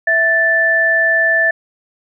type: tone pair together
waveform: sine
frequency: 658.1 / 1760 Hz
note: E5 / A6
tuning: -3 / 0 cents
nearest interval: octave + perfect fourth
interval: 1703 cents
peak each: -18 / -11 dBFS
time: 0.07-1.51 s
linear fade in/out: 5 ms
effects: none